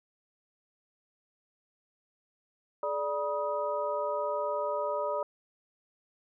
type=tone cluster; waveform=sine; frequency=425.8 / 587 / 969 / 1252 Hz; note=G#4 / D5 / B5 / D#6; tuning=+43 / -1 / -33 / +10 cents; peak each=-38 / -31 / -35 / -37 dBFS; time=2.83-5.23 s; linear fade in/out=2 ms; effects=none